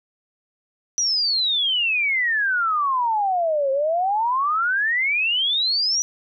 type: exponential two-way sweep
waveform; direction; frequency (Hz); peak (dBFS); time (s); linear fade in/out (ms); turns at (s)
sine; down then up; 5920 to 529 to 5920; -18; 0.98-6.02; 0; 3.71
effects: none